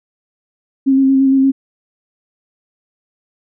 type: tone with vibrato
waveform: sine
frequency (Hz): 268.6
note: C4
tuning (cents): +46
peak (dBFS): -8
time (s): 0.86-1.52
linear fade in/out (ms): 20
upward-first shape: square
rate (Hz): 8.7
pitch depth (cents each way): 15
effects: none